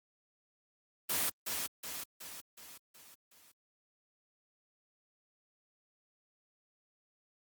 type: noise with echo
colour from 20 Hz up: white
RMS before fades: -32 dBFS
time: 1.09-1.3 s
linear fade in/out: 10 ms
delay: 370 ms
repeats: 6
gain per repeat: -5 dB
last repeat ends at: 3.52 s
effects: high-pass 80 Hz 12 dB/octave + Opus 24 kbps